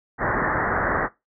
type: low-pass noise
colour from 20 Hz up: white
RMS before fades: -23 dBFS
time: 0.18-1.09 s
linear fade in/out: 50 ms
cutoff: 1900 Hz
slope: 96 dB/octave
effects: noise-tail reverb RT60 0.2 s tail -19 dB re dry